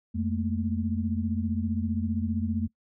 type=tone cluster; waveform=sine; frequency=87.8 / 214.9 / 230.1 Hz; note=F2 / A3 / A#3; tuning=+10 / -41 / -22 cents; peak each=-30 dBFS; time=0.14-2.68 s; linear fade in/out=20 ms; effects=noise-tail reverb RT60 0.1 s tail -22 dB re dry